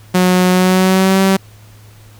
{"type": "tone with pitch glide", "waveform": "sawtooth", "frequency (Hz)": [182.4, 192.36], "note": ["F#3", "G3"], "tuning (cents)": [-24, -32], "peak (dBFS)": -5, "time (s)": [0.14, 1.37], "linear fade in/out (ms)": 10, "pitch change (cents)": 92, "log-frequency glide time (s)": [0.5, 1.21], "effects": ["added 106 Hz sine -39 dBFS peak until 2.19 s", "pink hiss -46 dBFS RMS until 2.19 s"]}